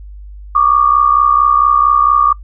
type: tone pair together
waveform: sine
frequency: 1135.6 / 1200 Hz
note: C#6 / D6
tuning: +41 / +37 cents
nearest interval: minor second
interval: 96 cents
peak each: -10 dBFS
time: 0.55-2.33 s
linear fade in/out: 5 ms
effects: noise-tail reverb RT60 0.1 s tail -22 dB re dry + added 50 Hz sine -29 dBFS peak until 2.43 s